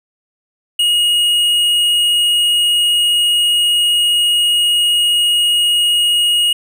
triangle tone with tanh clipping, 2879 Hz, F#7, 48 cents flat, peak -12 dBFS, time 0.79-6.53 s, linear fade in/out 5 ms, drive 13 dB, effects none

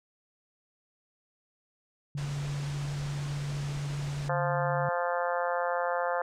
sine tone, 143.2 Hz, D3, 43 cents flat, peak -31 dBFS, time 2.15-4.89 s, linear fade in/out 2 ms
pink low-pass noise, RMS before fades -43 dBFS, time 2.17-4.29 s, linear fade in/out 10 ms, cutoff 7900 Hz, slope 24 dB/octave
harmonic tone, 174.61 Hz, F3, in tune, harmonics 3 / 4 / 5 / 6 / 7 / 8 / 9 / 10, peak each -31 / -33 / -35 / -37 / -38 / -39 / -40 / -41 dBFS, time 4.29-6.22 s, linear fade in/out 2 ms
effects none

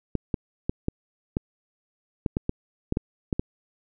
clicks, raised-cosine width 3 ms, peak -11 dBFS, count 12, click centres 0.153 / 0.342 / 0.695 / 0.884 / 1.369 / 2.262 / 2.369 / 2.494 / 2.924 / 2.971 / 3.328 / 3.395 s, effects none

